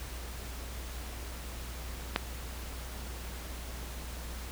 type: click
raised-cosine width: 0.3 ms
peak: -10 dBFS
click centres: 2.161 s
effects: added 60 Hz sine -40 dBFS peak until 4.51 s + pink hiss -45 dBFS RMS until 4.51 s